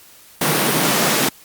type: high-pass noise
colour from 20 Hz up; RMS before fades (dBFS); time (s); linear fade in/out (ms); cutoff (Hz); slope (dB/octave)
pink; -17; 0.41-1.29; 5; 130; 96
effects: white hiss -46 dBFS RMS until 1.44 s + Opus 48 kbps